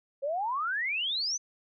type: exponential sweep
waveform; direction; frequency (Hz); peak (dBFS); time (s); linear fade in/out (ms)
sine; up; 531 to 6272; -28; 0.22-1.38; 20
effects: none